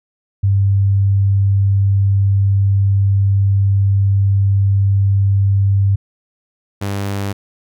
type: tone pair in turn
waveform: sine / sawtooth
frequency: 98.7 / 99.79 Hz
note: G2 / G2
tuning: +12 / +31 cents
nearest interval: unison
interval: 19 cents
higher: second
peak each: -10 / -15 dBFS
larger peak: first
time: 0.43-5.96 / 6.81-7.33 s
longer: first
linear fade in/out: 10 ms
effects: none